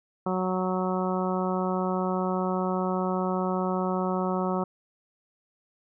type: harmonic tone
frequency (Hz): 185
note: F#3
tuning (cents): 0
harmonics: 1 / 2 / 3 / 4 / 5 / 6 / 7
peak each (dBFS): -28 / -31 / -33 / -34 / -35 / -36 / -36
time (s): 0.26-4.64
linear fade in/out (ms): 5
effects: none